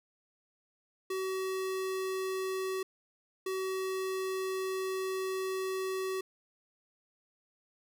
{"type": "tone bursts at uneven times", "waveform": "square", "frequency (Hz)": 378.6, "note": "F#4", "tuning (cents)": 40, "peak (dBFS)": -33, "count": 2, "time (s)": [[1.1, 2.83], [3.46, 6.21]], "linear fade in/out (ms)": 5, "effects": []}